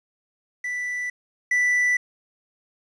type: tone pair in turn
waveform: triangle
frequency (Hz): 1975.5 / 1975.5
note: B6 / B6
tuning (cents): 0 / 0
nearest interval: unison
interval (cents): 0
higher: neither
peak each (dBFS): -24 / -16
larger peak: second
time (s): 0.64-1.1 / 1.51-1.97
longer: neither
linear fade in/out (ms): 5
effects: resampled to 22050 Hz + 9-bit